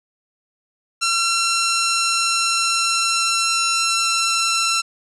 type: tone with pitch glide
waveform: 10% pulse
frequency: 1358 to 1346.3 Hz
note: F6 to E6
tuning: -49 to +36 cents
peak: -8 dBFS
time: 1.01-4.82 s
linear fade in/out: 20 ms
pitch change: -15 cents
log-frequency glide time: 1.6-4.62 s
effects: low-pass 10000 Hz 12 dB/octave